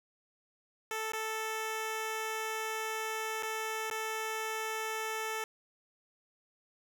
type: tone with dropouts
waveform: 10% pulse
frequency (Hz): 440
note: A4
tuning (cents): 0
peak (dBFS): -26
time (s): 0.91-5.44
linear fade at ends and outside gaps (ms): 1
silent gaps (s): 1.12-1.134 / 3.425-3.432 / 3.901-3.911
effects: none